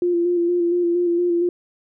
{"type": "tone with vibrato", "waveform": "sine", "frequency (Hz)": 347.8, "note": "F4", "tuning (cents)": -7, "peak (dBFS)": -16, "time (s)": [0.02, 1.49], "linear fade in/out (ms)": 2, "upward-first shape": "square", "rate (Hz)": 4.3, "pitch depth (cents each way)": 24, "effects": []}